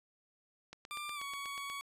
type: click train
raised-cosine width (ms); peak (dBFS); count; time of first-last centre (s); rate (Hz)
0.2; -30; 9; 0.73-1.7; 8.25
type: tone with pitch glide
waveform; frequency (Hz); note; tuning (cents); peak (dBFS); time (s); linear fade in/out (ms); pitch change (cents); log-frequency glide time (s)
20% pulse; 1188 to 1121.3; D6 to C#6; +20 to +20; -35; 0.91-1.81; 0; -100; 1.15-1.21
effects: resampled to 32000 Hz